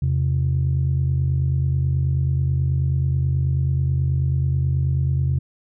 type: tone pair together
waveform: sine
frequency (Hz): 84.12 / 133.4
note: E2 / C3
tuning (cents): +36 / +34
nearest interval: minor sixth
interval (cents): 798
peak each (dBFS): -20 / -18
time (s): 0.02-5.39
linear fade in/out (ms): 5
effects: tanh soft clip ceiling -12 dBFS